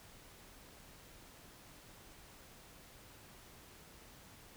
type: silence
effects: pink hiss -58 dBFS RMS until 4.56 s